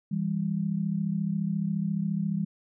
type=tone pair together; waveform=sine; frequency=164.81 / 199.19 Hz; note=E3 / G3; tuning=0 / +28 cents; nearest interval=minor third; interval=328 cents; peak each=-29 / -28 dBFS; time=0.11-2.45 s; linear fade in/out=10 ms; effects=none